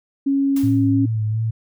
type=tone with pitch glide; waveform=sine; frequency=275.9 to 274.2 Hz; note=C#4 to C#4; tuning=-8 to -19 cents; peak=-15 dBFS; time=0.26-1.06 s; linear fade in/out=10 ms; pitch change=-11 cents; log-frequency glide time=0.43-0.88 s
type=noise with exponential decay; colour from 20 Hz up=white; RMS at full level=-34 dBFS; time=0.56-0.96 s; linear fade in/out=5 ms; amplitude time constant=85 ms
type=tone with vibrato; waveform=sine; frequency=110 Hz; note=A2; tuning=in tune; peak=-18 dBFS; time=0.63-1.51 s; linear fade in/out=10 ms; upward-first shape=sine; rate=2.8 Hz; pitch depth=40 cents each way
effects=none